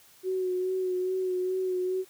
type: tone with vibrato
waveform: sine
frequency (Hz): 370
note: F#4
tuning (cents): 0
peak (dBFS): -26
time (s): 0.23-2.05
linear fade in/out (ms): 50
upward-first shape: sine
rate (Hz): 2.4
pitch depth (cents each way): 26
effects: white hiss -57 dBFS RMS until 2.09 s